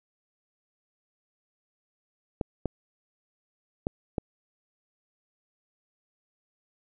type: clicks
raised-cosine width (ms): 2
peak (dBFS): -14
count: 4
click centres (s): 2.412 / 2.657 / 3.869 / 4.182
effects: none